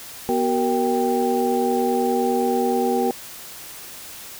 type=tone cluster; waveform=sine; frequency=244.3 / 377.9 / 467.6 / 787 Hz; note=B3 / F#4 / A#4 / G5; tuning=-19 / +37 / +5 / +7 cents; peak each=-23 dBFS; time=0.29-3.11 s; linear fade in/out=0 ms; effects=tanh soft clip ceiling -7 dBFS + white hiss -38 dBFS RMS until 4.39 s